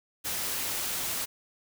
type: noise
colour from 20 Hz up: white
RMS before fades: -32 dBFS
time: 0.24-1.26 s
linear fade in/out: 20 ms
effects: none